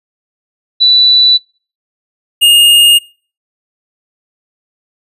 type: tone pair in turn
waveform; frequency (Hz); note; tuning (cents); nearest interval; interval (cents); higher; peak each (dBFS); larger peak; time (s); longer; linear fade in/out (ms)
sine / square; 3966 / 2840; B7 / F7; +7 / +28; tritone; 579; first; -4; neither; 0.8-1.38 / 2.41-2.99; neither; 20
effects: noise-tail reverb RT60 0.4 s tail -25 dB re dry + resampled to 32000 Hz